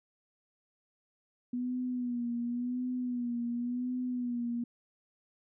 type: tone with vibrato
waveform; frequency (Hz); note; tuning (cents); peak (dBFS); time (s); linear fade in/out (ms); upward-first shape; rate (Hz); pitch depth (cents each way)
sine; 244.3; B3; -19; -31; 1.53-4.64; 5; sine; 0.92; 51
effects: none